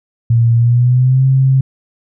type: tone with pitch glide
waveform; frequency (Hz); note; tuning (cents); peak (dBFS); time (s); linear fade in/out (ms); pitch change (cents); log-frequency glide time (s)
sine; 116.54 to 133.1; A#2 to C3; 0 to +30; -7; 0.3-1.61; 5; +230; 0.56-1.25
effects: none